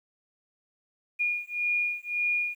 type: beating tone pair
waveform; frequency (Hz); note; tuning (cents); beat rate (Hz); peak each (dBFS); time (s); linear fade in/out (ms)
sine; 2432 / 2433.8; D#7 / D#7; -40 / -39; 1.8; -29; 1.19-2.55; 20
effects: 10-bit